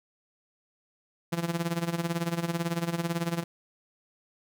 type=tone with tremolo; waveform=sawtooth; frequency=169.2 Hz; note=E3; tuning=45 cents sharp; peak=-21 dBFS; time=1.32-3.44 s; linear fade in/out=10 ms; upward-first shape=sine; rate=18 Hz; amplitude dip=80%; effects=none